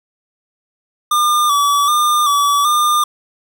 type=tone with vibrato; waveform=square; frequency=1174.7 Hz; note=D6; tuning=in tune; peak=-12 dBFS; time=1.11-3.04 s; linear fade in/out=5 ms; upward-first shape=square; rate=1.3 Hz; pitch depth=43 cents each way; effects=none